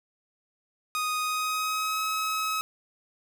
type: tone with pitch glide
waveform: sawtooth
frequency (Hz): 1244.5 to 1280.2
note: D#6 to D#6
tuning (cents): 0 to +49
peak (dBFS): -23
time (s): 0.95-2.61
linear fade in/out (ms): 0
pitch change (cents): +49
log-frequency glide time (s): 1.2-2.02
effects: none